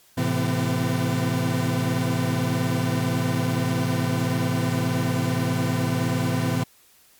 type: tone cluster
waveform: 40% pulse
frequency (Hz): 109.8 / 131.5 / 167.1 / 253.6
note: A2 / C3 / E3 / B3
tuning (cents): -3 / +9 / +24 / +46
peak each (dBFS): -26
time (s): 0.17-6.64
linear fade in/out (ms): 10
effects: white hiss -56 dBFS RMS until 7.19 s + MP3 96 kbps